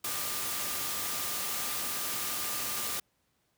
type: tone in noise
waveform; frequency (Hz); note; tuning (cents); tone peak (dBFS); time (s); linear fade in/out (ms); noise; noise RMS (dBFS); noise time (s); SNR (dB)
sine; 1200; D6; +37; -45; 0.04-3; 5; white; -34; 0.04-3; -14
effects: pink hiss -74 dBFS RMS until 3.57 s + high-pass 60 Hz 12 dB/octave